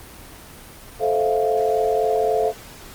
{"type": "chord", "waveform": "sine", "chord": "F major seventh", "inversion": "first", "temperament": "just", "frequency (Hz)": [436.5, 523.8, 654.8, 698.5], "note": ["A4", "C5", "E5", "F5"], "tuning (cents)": [-14, 2, -12, 0], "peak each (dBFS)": [-20, -25, -25, -22], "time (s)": [0.99, 2.53], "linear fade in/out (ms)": 50, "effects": ["pink hiss -41 dBFS RMS until 2.94 s", "Opus 24 kbps"]}